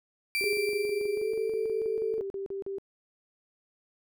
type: tone with exponential decay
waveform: 35% pulse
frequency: 2347 Hz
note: D7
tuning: 2 cents flat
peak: -24 dBFS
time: 0.35-2.19 s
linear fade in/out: 0 ms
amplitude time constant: 400 ms
type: tone bursts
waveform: sine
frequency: 392 Hz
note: G4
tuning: in tune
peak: -32 dBFS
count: 15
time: 0.41-2.784 s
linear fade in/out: 0 ms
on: 120 ms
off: 41 ms
type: tone with pitch glide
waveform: sine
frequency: 415.3 to 442.5 Hz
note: G#4 to A4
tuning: 0 to +10 cents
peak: -28 dBFS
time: 0.44-2.21 s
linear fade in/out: 0 ms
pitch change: +110 cents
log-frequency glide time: 1.13-1.31 s
effects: none